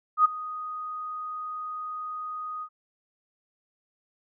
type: tone with ADSR envelope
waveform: sine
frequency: 1244.5 Hz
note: D#6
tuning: in tune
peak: -13 dBFS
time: 0.17-2.69 s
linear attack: 79 ms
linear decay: 13 ms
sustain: -19 dB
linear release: 68 ms
effects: none